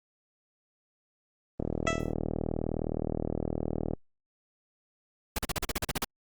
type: click train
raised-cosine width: 2 ms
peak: -17 dBFS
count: 93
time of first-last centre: 1.6-3.935 s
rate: 39.4 Hz
type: tone with exponential decay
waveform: 15% pulse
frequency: 659.3 Hz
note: E5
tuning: in tune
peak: -17 dBFS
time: 1.87-2.13 s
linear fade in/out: 0 ms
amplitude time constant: 56 ms
type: noise bursts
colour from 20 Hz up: pink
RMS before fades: -30 dBFS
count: 11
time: 5.36-6.045 s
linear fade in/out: 2 ms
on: 25 ms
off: 41 ms
effects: Opus 24 kbps